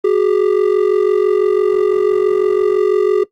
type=ring-modulated tone; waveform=triangle; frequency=395.9 Hz; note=G4; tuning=17 cents sharp; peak=-5 dBFS; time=0.04-3.24 s; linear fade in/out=5 ms; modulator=23 Hz; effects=noise-tail reverb RT60 0.1 s tail -18 dB re dry + Opus 32 kbps